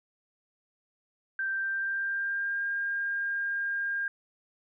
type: tone with pitch glide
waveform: sine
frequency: 1568 to 1608.4 Hz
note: G6 to G6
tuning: 0 to +44 cents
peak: -28 dBFS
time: 1.39-4.08 s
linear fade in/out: 2 ms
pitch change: +44 cents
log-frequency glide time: 1.51-2.64 s
effects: none